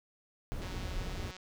brown noise, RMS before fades -38 dBFS, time 0.52-1.31 s, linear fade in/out 0 ms
click train, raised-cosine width 0.2 ms, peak -31 dBFS, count 139, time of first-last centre 0.62-1.366 s, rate 185 Hz
effects none

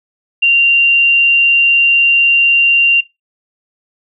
sine tone, 2772 Hz, F7, 14 cents flat, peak -6 dBFS, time 0.42-3.01 s, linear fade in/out 10 ms, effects noise-tail reverb RT60 0.2 s tail -20 dB re dry

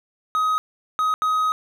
triangle tone bursts at uneven times, 1260 Hz, D#6, 21 cents sharp, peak -16 dBFS, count 3, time 0.35-0.58 / 0.99-1.14 / 1.22-1.52 s, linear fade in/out 0 ms, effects none

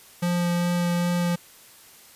square tone with vibrato, 174.61 Hz, F3, in tune, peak -22 dBFS, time 0.22-1.36 s, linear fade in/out 10 ms, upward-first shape sine, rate 2.5 Hz, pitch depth 8 cents each way, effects white hiss -50 dBFS RMS until 2.15 s + resampled to 32000 Hz

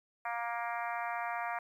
harmonic tone, 235 Hz, A#3, 14 cents sharp, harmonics 3 / 4 / 5 / 6 / 7 / 8 / 9 / 10, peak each -38 / -40 / -42 / -44 / -45 / -46 / -47 / -48 dBFS, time 0.25-1.59 s, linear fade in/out 5 ms, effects 11-bit

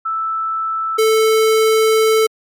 sine / square tone pair in turn, 1318.5 / 440 Hz, E6 / A4, 0 / 0 cents, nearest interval octave + perfect fifth, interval 1900 cents, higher first, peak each -17 / -11 dBFS, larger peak second, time 0.05-0.98 / 0.98-2.27 s, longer second, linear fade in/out 10 ms, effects MP3 64 kbps

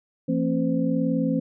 sine tone cluster, 169.7 / 228.1 / 268.8 / 514 Hz, F3 / A#3 / C4 / C5, -49 / -37 / +47 / -31 cents, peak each -26 / -26 / -24 / -30 dBFS, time 0.28-1.4 s, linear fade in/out 10 ms, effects none

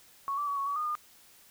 sine tone with pitch steps, 1108 / 1164 / 1132 / 1108 / 1137 / 1225 / 1213 Hz, C#6 / D6 / C#6 / C#6 / C#6 / D#6 / D#6, -1 / -16 / +36 / -1 / +44 / -27 / -44 cents, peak -29 dBFS, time 0.28-0.952 s, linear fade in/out 0 ms, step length 96 ms, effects white hiss -58 dBFS RMS until 1.5 s

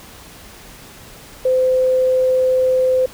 sine tone, 514 Hz, C5, 31 cents flat, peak -12 dBFS, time 1.45-3.06 s, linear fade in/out 5 ms, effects pink hiss -40 dBFS RMS until 3.13 s

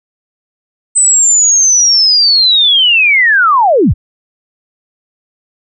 sine linear sweep, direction down, 8150 to 33.01 Hz, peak -5 dBFS, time 0.95-3.94 s, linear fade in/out 20 ms, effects none

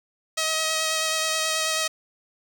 5% pulse tone with vibrato, 635 Hz, D#5, 35 cents sharp, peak -11 dBFS, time 0.37-1.88 s, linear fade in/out 10 ms, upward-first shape sine, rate 9.3 Hz, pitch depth 14 cents each way, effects none

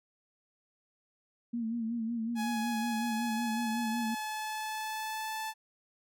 sine tone with vibrato, 229.7 Hz, A#3, 25 cents flat, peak -31 dBFS, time 1.53-4.15 s, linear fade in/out 10 ms, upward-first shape sine, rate 5.4 Hz, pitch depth 62 cents each way
sawtooth tone with pitch glide, 838 to 875.6 Hz, G#5 to A5, +15 to -9 cents, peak -31 dBFS, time 2.35-5.54 s, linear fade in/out 50 ms, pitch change +76 cents, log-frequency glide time 2.8-5.39 s
effects none

